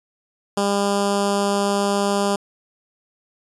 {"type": "tone with notch filter", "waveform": "10% pulse", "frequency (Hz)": 200.8, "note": "G3", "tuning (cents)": 42, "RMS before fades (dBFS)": -20, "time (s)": [0.57, 2.36], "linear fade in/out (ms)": 5, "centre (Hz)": 2100, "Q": 0.9, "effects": ["resampled to 24000 Hz"]}